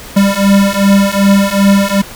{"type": "beating tone pair", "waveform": "square", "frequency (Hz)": [197, 199.6], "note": ["G3", "G3"], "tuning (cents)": [9, 32], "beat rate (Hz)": 2.6, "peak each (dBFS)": [-11, -10], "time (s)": [0.16, 2.02], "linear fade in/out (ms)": 10, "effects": ["pink hiss -30 dBFS RMS until 2.15 s"]}